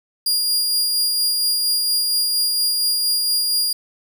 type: tone with tremolo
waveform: sawtooth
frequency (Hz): 4830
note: D8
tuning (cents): +48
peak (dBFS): -13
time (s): 0.26-3.73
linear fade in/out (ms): 5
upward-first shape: sine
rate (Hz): 4.3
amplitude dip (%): 25
effects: 8-bit